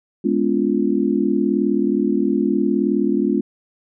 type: chord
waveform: sine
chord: G# diminished seventh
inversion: none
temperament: equal with one note detuned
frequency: 207.7 / 246.9 / 286.1 / 349.2 Hz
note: G#3 / B3 / D4 / F4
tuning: 0 / 0 / -45 / 0 cents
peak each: -21 dBFS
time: 0.24-3.41 s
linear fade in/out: 10 ms
effects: none